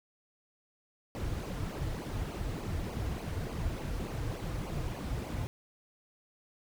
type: noise with flanger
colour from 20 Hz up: brown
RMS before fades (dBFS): -36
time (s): 1.15-5.47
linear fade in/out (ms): 0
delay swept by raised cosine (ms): 0.54 to 5.34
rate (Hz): 3.4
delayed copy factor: -0.8
effects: none